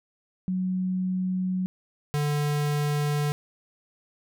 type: tone pair in turn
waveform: sine / square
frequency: 185 / 147.12 Hz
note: F#3 / D3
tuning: 0 / +3 cents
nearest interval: major third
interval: 397 cents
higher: first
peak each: -24 dBFS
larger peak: neither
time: 0.48-1.66 / 2.14-3.32 s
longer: neither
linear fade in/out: 0 ms
effects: none